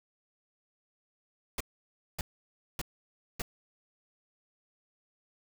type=noise bursts; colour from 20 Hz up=pink; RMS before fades=-34 dBFS; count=4; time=1.58-3.42 s; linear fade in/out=2 ms; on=25 ms; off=580 ms; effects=none